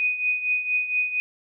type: tone with tremolo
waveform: sine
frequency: 2489 Hz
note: D#7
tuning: in tune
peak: -18 dBFS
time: 0-1.2 s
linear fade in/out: 0 ms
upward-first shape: triangle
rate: 4.3 Hz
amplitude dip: 75%
effects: none